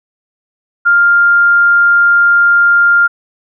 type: tone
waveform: sine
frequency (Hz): 1400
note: F6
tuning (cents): +4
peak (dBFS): -5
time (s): 0.85-3.08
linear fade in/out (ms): 20
effects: none